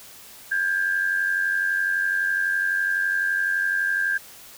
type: tone pair together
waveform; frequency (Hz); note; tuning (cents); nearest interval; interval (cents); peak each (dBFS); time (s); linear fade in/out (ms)
sine; 1593.1 / 1685; G6 / G#6; +28 / +25; minor second; 97; -21 / -28; 0.51-4.18; 10
effects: white hiss -45 dBFS RMS until 4.57 s

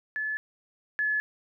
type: tone pair in turn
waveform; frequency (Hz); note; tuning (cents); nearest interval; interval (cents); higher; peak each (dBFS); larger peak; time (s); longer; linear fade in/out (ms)
sine; 1725 / 1713.1; A6 / A6; -35 / -47; unison; 12; first; -28 / -24; second; 0.16-0.37 / 0.99-1.2; neither; 0
effects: none

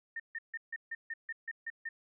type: tone bursts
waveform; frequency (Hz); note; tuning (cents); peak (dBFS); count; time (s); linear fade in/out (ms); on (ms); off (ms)
sine; 1821; A#6; -41; -36; 10; 0.16-1.89; 5; 38; 150
effects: none

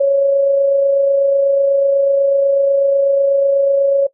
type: tone with amplitude modulation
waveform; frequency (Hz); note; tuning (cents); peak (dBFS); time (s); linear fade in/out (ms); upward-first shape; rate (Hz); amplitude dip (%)
sine; 554.4; C#5; 0; -8; 0-4.07; 10; sine; 28.1; 30
effects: noise-tail reverb RT60 0.1 s tail -18 dB re dry

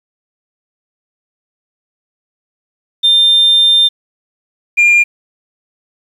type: tone pair in turn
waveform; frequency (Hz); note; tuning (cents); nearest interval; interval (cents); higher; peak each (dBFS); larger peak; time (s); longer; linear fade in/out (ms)
sine; 3600 / 2403; A7 / D7; +39 / +39; perfect fifth; 700; first; -4 / -3; second; 3.03-3.89 / 4.77-5.04; first; 20
effects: tanh soft clip ceiling -4 dBFS + 7-bit

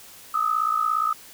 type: tone pair together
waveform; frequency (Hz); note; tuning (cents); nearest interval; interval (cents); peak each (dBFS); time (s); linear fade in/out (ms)
sine; 1233 / 1290.2; D#6 / E6; -16 / -38; minor second; 78; -23; 0.34-1.13; 5
effects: white hiss -46 dBFS RMS until 1.33 s

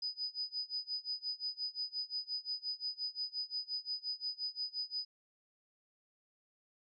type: tone with tremolo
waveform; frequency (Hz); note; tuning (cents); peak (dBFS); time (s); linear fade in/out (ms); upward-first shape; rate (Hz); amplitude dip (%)
sine; 4982; D#8; +1; -34; 0.02-5.05; 5; sine; 5.7; 95
effects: none

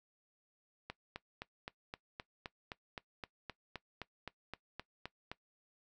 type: click train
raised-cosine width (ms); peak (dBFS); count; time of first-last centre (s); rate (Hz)
0.3; -26; 18; 0.9-5.316; 3.85
effects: noise-tail reverb RT60 0.1 s tail -19 dB re dry

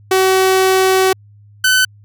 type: tone pair in turn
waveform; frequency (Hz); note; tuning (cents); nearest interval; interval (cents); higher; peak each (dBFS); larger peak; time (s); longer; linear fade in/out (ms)
sawtooth; 378.2 / 1512.8; F#4 / F#6; +38 / +38; 2 octaves; 2400; second; -6; neither; 0.11-1.13 / 1.64-1.85; first; 5
effects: added 103 Hz sine -41 dBFS peak until 2.04 s

